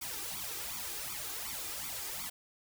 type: noise with flanger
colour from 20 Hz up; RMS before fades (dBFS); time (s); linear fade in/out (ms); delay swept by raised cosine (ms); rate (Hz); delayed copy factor
white; -40; 0.01-2.3; 10; 0.86 to 2.56; 2.7; +0.9
effects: none